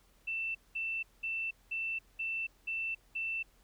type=tone bursts; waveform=sine; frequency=2672 Hz; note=E7; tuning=23 cents sharp; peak=-33 dBFS; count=7; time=0.27-3.43 s; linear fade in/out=10 ms; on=280 ms; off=200 ms; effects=added 43 Hz sine -65 dBFS peak until 3.63 s + pink hiss -68 dBFS RMS until 3.63 s